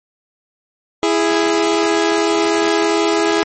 sawtooth tone pair together, 331.5 / 414 Hz, E4 / G#4, +10 / -5 cents, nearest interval major third, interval 385 cents, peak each -12 dBFS, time 1.03-3.43 s, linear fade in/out 0 ms, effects MP3 32 kbps

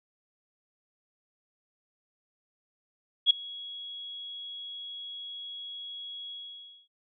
sine tone with ADSR envelope, 3331 Hz, G#7, 4 cents sharp, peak -14 dBFS, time 3.26-6.88 s, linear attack 45 ms, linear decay 5 ms, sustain -24 dB, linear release 570 ms, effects none

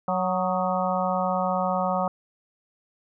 harmonic tone with a mistuned harmonic, 185 Hz, F#3, in tune, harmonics 1 / 3 / 4 / 5 / 6 / 7, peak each -29 / -28 / -27 / -31 / -32 / -31 dBFS, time 0.08-2.08 s, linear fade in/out 2 ms, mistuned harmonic 7, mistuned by -59 cents, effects none

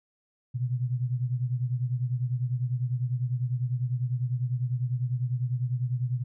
sine beating tone pair, 122.3 / 132.3 Hz, B2 / C3, -16 / +20 cents, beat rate 10 Hz, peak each -27 / -31 dBFS, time 0.54-6.24 s, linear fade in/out 20 ms, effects none

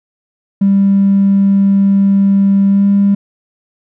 triangle tone with pitch glide, 197.2 to 199.84 Hz, G3 to G3, +11 to +34 cents, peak -3 dBFS, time 0.61-3.15 s, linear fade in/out 10 ms, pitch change +23 cents, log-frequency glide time 2.68-2.86 s, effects tanh soft clip ceiling -4 dBFS

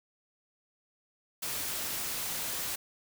white noise, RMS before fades -35 dBFS, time 1.42-2.76 s, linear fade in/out 10 ms, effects none

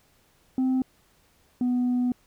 sine tone pair in turn, 259.3 / 247.5 Hz, C4 / B3, -15 / +4 cents, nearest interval minor second, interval 81 cents, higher first, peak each -18 / -19 dBFS, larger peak first, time 0.58-0.82 / 1.61-2.12 s, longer second, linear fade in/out 2 ms, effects tanh soft clip ceiling -20 dBFS + pink hiss -63 dBFS RMS until 2.26 s

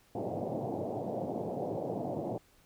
white band-pass noise, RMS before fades -36 dBFS, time 0.15-2.38 s, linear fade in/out 2 ms, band 100 to 750 Hz, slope 48 dB/octave, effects pink hiss -65 dBFS RMS until 2.65 s

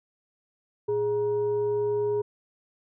sine tone with frequency modulation, 415.3 Hz, G#4, in tune, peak -23 dBFS, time 0.88-2.22 s, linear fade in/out 10 ms, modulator 531 Hz, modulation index 0.33, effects none

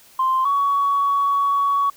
sine tone pair in turn, 1046 / 1123 Hz, C6 / C#6, -1 / +22 cents, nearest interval minor second, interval 123 cents, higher second, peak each -15 dBFS, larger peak neither, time 0.19-0.45 / 0.45-1.9 s, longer second, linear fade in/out 5 ms, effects tanh soft clip ceiling -11 dBFS + white hiss -50 dBFS RMS until 1.96 s

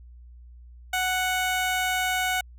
15% pulse tone, 740 Hz, F#5, in tune, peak -17 dBFS, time 0.93-2.41 s, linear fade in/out 5 ms, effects added 60 Hz sine -44 dBFS peak until 2.58 s

